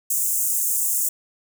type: high-pass noise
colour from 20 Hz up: pink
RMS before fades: -22 dBFS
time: 0.1-1.09 s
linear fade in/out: 5 ms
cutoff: 6900 Hz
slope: 48 dB/octave
effects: none